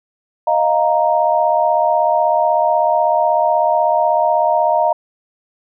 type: chord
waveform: sine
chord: Eb suspended second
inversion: none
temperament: equal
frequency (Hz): 622.3 / 698.5 / 932.3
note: Eb5 / F5 / Bb5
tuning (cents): 0 / 0 / 0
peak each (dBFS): -16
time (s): 0.47-4.93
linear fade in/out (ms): 5
effects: none